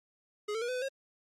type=tone with pitch steps; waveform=square; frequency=417.9 / 447.8 / 478.9 / 505 / 502 / 540 Hz; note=G#4 / A4 / A#4 / B4 / B4 / C#5; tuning=+11 / +30 / +47 / +39 / +28 / -45 cents; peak=-33 dBFS; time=0.48-0.888 s; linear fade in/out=10 ms; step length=68 ms; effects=low-pass 8000 Hz 12 dB/octave + Opus 48 kbps